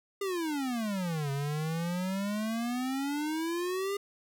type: exponential two-way sweep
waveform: square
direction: down then up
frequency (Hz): 406.6 to 137 to 406.6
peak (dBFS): -31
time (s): 0.21-3.97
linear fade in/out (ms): 5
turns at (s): 1.31
effects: none